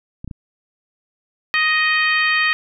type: clicks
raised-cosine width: 5 ms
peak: -18 dBFS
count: 3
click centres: 0.245 / 0.277 / 0.312 s
type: harmonic tone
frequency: 624 Hz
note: D#5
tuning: 5 cents sharp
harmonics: 2 / 3 / 4 / 5 / 6 / 7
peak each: -23 / -17 / -20 / -26 / -32 / -29 dBFS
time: 1.54-2.53 s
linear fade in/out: 0 ms
effects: none